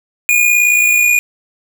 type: tone with amplitude modulation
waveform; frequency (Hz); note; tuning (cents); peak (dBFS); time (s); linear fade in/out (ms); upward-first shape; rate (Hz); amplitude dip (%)
square; 2443; D#7; -32; -7; 0.29-1.19; 0; sine; 58.6; 50
effects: none